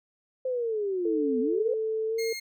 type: linear two-way sweep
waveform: sine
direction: down then up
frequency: 523.3 to 241.7 to 523.3 Hz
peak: -26 dBFS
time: 0.45-1.74 s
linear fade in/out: 5 ms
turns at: 1.4 s
type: tone with pitch glide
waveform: sine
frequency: 440 to 452.6 Hz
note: A4 to A4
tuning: 0 to +49 cents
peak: -26 dBFS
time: 1.05-2.33 s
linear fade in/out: 5 ms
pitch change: +49 cents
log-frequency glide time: 2.08-2.16 s
type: tone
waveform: 20% pulse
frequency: 2135 Hz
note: C7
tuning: 34 cents sharp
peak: -29 dBFS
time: 2.18-2.4 s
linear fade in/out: 10 ms
effects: none